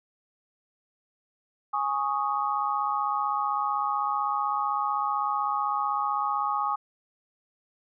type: chord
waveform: sine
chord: Ab suspended fourth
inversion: none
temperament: equal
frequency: 830.6 / 1108.7 / 1244.5 Hz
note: Ab5 / Db6 / Eb6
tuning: 0 / 0 / 0 cents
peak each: -29 dBFS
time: 1.73-6.76 s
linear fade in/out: 10 ms
effects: none